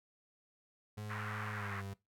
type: tone with pitch glide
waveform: 35% pulse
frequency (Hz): 105.5 to 98.43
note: G#2 to G2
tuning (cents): +28 to +8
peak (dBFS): -40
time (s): 0.97-1.94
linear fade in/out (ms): 10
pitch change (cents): -120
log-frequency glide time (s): 1.53-1.78
type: band-pass noise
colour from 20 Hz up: pink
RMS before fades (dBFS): -44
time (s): 1.09-1.82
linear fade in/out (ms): 20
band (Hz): 1100 to 1900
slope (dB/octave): 24
effects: noise-tail reverb RT60 0.2 s tail -20 dB re dry